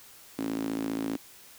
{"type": "tone with high-pass filter", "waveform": "sawtooth", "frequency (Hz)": 55, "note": "A1", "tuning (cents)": 0, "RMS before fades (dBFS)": -32, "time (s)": [0.38, 1.17], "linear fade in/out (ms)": 10, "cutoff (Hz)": 270, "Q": 5.7, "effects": ["white hiss -52 dBFS RMS until 1.58 s"]}